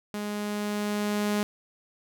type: tone with level ramp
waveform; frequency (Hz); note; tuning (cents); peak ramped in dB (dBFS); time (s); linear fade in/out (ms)
sawtooth; 207.7; G#3; 0; -27 to -20; 0.14-1.43; 0
effects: none